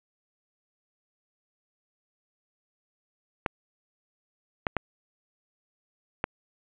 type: clicks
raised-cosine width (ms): 0.5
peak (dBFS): -10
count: 4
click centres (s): 3.462 / 4.668 / 4.767 / 6.241
effects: resampled to 8000 Hz + 8-bit